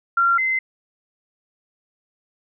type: tone pair in turn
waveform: sine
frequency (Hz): 1377 / 2063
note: F6 / C7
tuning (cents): -25 / -25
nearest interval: perfect fifth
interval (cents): 700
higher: second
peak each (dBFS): -14 / -18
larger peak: first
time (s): 0.17-0.38 / 0.38-0.59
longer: neither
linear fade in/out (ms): 5
effects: none